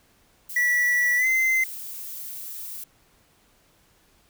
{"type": "noise", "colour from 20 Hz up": "violet", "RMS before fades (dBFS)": -36, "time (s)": [0.49, 2.84], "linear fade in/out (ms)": 5}
{"type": "tone with pitch glide", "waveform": "triangle", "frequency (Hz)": [1952, 2068], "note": ["B6", "C7"], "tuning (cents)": [-21, -21], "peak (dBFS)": -17, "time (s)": [0.56, 1.64], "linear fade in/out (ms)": 5, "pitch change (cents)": 100, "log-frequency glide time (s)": [1.17, 1.27]}
{"effects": ["pink hiss -61 dBFS RMS until 4.29 s"]}